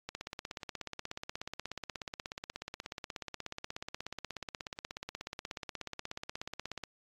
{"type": "click train", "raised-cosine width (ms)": 0.2, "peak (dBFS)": -22, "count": 113, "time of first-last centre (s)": [0.09, 6.837], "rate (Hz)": 16.6, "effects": ["AAC 32 kbps"]}